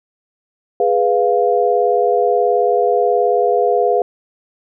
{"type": "chord", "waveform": "sine", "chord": "F diminished", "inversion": "first", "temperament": "equal", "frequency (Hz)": [415.3, 493.9, 698.5], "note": ["Ab4", "Cb5", "F5"], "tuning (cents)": [0, 0, 0], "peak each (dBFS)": -16, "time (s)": [0.8, 4.02], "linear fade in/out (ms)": 2, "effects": []}